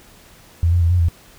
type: tone with pitch steps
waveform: sine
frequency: 84.2 / 87.4 / 84.1 / 89.1 / 84.1 Hz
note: E2 / F2 / E2 / F2 / E2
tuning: +37 / +2 / +35 / +35 / +35 cents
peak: -12 dBFS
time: 0.63-1.085 s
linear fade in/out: 0 ms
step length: 91 ms
effects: pink hiss -47 dBFS RMS until 1.38 s